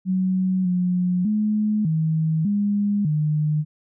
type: tone with pitch steps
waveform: sine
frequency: 186.5 / 180.1 / 212.4 / 158.9 / 204.1 / 151.9 Hz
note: F#3 / F#3 / G#3 / D#3 / G#3 / D#3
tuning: +14 / -46 / +39 / +37 / -30 / -41 cents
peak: -18 dBFS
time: 0.05-3.65 s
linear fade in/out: 50 ms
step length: 600 ms
effects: none